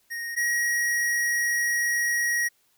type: tone pair in turn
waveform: square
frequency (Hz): 1864.7 / 1896.2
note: A#6 / A#6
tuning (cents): 0 / +29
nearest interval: unison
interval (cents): 29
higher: second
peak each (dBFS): -31 / -23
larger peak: second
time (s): 0.1-0.36 / 0.36-2.49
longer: second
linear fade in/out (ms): 20
effects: white hiss -66 dBFS RMS until 2.77 s